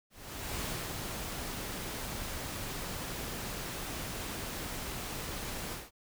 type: noise with ADSR envelope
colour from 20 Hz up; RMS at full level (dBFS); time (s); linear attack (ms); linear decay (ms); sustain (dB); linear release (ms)
pink; -36; 0.1-5.91; 510; 270; -3; 190
effects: none